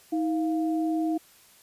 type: tone pair together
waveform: sine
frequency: 318.6 / 698.5 Hz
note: D#4 / F5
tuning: +41 / 0 cents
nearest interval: octave + major second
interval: 1359 cents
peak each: -24 / -33 dBFS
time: 0.12-1.18 s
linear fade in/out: 10 ms
effects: white hiss -56 dBFS RMS until 1.62 s + resampled to 32000 Hz